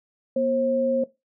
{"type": "tone pair together", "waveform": "sine", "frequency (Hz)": [240.4, 534], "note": ["B3", "C5"], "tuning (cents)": [-46, 35], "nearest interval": "octave + major second", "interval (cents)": 1381, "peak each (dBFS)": [-26, -20], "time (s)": [0.36, 1.04], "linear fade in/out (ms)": 5, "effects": ["noise-tail reverb RT60 0.2 s tail -17 dB re dry"]}